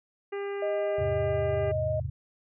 harmonic tone, 400.5 Hz, G4, 37 cents sharp, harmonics 1 / 2 / 3 / 4 / 5 / 6 / 7, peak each -31 / -43 / -45 / -47 / -45 / -52 / -53 dBFS, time 0.32-1.72 s, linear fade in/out 10 ms
sine tone, 622.3 Hz, D#5, in tune, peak -27 dBFS, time 0.62-2 s, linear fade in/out 5 ms
sine chord, E augmented, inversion none, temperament equal, 82.41 / 103.83 / 130.81 Hz, E2 / G#2 / B#2, 0 / 0 / 0 cents, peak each -34 dBFS, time 0.98-2.1 s, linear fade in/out 10 ms
effects none

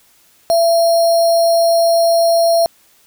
sine tone with sample-and-hold, 672 Hz, E5, 33 cents sharp, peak -9 dBFS, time 0.5-2.66 s, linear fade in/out 0 ms, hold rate 4900 Hz, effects white hiss -52 dBFS RMS until 3.06 s

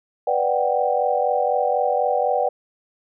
sine chord, G major seventh, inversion first, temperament equal, 493.9 / 587.3 / 740 / 784 Hz, B4 / D5 / F#5 / G5, 0 / 0 / 0 / 0 cents, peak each -23 dBFS, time 0.27-2.49 s, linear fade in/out 5 ms, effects none

